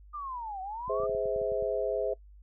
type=linear two-way sweep; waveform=sine; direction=down then up; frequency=1219 to 740 to 1219 Hz; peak=-35 dBFS; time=0.13-1.07 s; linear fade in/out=20 ms; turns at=0.61 s
type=clicks; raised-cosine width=5 ms; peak=-35 dBFS; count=10; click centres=0.88 / 1.001 / 1.035 / 1.096 / 1.149 / 1.257 / 1.362 / 1.416 / 1.52 / 1.625 s
type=chord; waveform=sine; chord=Ab augmented; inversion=none; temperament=just; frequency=415.3 / 519.1 / 648.9 Hz; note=Ab4 / C5 / E5; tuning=0 / -14 / -27 cents; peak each=-32 dBFS; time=0.89-2.14 s; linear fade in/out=10 ms
effects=noise-tail reverb RT60 0.1 s tail -23 dB re dry + added 50 Hz sine -50 dBFS peak until 2.42 s